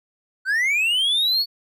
triangle linear sweep, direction up, 1480 to 4467 Hz, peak -16 dBFS, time 0.45-1.46 s, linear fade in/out 50 ms, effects none

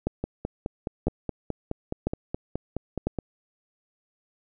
two click trains, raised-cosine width 2 ms, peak -15 / -11 dBFS, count 15 / 4, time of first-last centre 0.24-3.187 / 0.07-3.07 s, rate 4.75 / 1 Hz, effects none

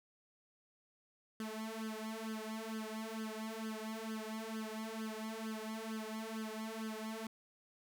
sawtooth tone with flanger, 220 Hz, A3, in tune, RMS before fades -43 dBFS, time 1.4-7.27 s, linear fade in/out 2 ms, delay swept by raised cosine 0.62 to 3.62 ms, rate 2.2 Hz, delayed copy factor +0.95, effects none

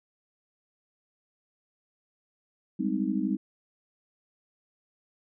sine chord, Ab major seventh, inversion third, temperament just, 194.67 / 207.7 / 259.6 / 311.5 Hz, G3 / Ab3 / C4 / Eb4, -12 / 0 / -13 / +2 cents, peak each -31 dBFS, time 2.79-3.37 s, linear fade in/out 10 ms, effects none

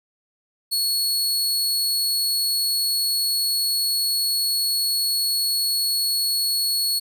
sawtooth tone, 4365 Hz, C#8, 28 cents flat, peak -17 dBFS, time 0.71-7 s, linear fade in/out 20 ms, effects none

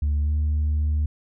sine tone with pitch glide, 73.42 to 75.53 Hz, D2 to D2, 0 to +49 cents, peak -17 dBFS, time 0.02-1.06 s, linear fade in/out 5 ms, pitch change +49 cents, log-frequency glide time 0.22-0.31 s, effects tanh soft clip ceiling -18 dBFS

